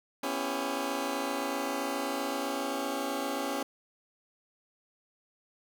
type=chord; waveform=15% pulse; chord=C# half-diminished seventh; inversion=third; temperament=just; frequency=249.5 / 277.2 / 332.6 / 399.1 Hz; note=B3 / C#4 / E4 / G4; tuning=+18 / 0 / +16 / +31 cents; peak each=-32 / -27 / -33 / -32 dBFS; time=0.23-3.63 s; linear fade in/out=5 ms; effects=none